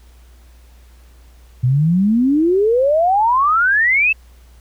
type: exponential sweep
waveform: sine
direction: up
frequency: 120 to 2683 Hz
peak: -11 dBFS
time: 1.63-4.13 s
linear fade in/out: 10 ms
effects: added 60 Hz sine -42 dBFS peak until 4.6 s + pink hiss -54 dBFS RMS until 4.6 s